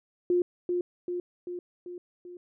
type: tone with echo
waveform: sine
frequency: 354.6 Hz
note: F4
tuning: 26 cents sharp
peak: -21 dBFS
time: 0.3-0.42 s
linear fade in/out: 2 ms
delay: 390 ms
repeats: 5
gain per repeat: -4 dB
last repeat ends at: 2.37 s
effects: none